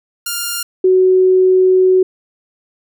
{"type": "tone pair in turn", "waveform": ["5% pulse", "sine"], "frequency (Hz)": [1403, 372.3], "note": ["F6", "F#4"], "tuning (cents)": [8, 11], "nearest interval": "octave + major seventh", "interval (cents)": 2297, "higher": "first", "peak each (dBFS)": -7, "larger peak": "neither", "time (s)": [[0.26, 0.63], [0.84, 2.03]], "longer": "second", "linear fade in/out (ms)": 5, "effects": []}